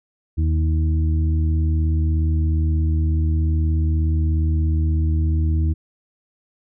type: harmonic tone with a mistuned harmonic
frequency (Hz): 79.5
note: D#2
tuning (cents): +38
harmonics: 1 / 2 / 3 / 4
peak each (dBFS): -16 / -28 / -34 / -30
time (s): 0.37-5.74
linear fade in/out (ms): 20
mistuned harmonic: 2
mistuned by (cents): -30
effects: none